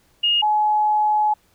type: tone pair in turn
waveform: sine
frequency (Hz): 2852 / 847.9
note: F7 / G#5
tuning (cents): +36 / +36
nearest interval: octave + major sixth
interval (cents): 2100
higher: first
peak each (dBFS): -15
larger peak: neither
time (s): 0.23-0.42 / 0.42-1.34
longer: second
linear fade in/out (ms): 10
effects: pink hiss -60 dBFS RMS until 1.54 s